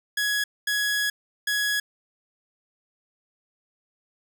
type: tone bursts at uneven times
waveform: sawtooth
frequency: 1674 Hz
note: G#6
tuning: 13 cents sharp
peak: -19 dBFS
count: 3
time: 0.17-0.44 / 0.67-1.1 / 1.47-1.8 s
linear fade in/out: 5 ms
effects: none